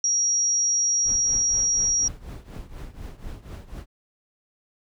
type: tone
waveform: sine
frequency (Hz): 5680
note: F8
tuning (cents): +28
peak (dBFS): -19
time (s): 0.04-2.08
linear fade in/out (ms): 2
type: noise with tremolo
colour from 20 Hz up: brown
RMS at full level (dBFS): -34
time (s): 1.04-3.86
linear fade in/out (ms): 50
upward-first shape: triangle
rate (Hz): 4.1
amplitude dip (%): 85
effects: none